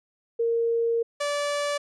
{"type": "tone pair in turn", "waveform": ["sine", "sawtooth"], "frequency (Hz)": [463.1, 579.6], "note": ["A#4", "D5"], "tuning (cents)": [-11, -23], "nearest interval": "major third", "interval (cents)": 388, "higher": "second", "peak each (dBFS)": -21, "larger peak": "neither", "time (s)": [[0.39, 1.03], [1.2, 1.78]], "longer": "first", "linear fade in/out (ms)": 10, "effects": ["resampled to 22050 Hz"]}